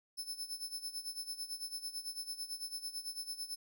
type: tone with tremolo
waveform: sawtooth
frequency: 5260 Hz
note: E8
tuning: 5 cents flat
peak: -35 dBFS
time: 0.17-3.56 s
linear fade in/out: 20 ms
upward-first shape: sine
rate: 9 Hz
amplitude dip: 80%
effects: none